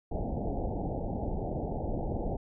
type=low-pass noise; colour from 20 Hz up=pink; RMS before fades=-33 dBFS; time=0.11-2.37 s; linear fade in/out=10 ms; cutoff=840 Hz; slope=96 dB/octave; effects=none